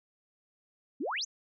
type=exponential sweep; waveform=sine; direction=up; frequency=230.1 to 6940 Hz; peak=-31 dBFS; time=1-1.25 s; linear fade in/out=10 ms; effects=none